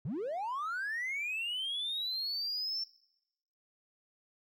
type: linear sweep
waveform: triangle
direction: up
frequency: 110 to 5440 Hz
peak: -31 dBFS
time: 0.05-2.84 s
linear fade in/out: 5 ms
effects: noise-tail reverb RT60 0.9 s tail -24 dB re dry + tanh soft clip ceiling -29 dBFS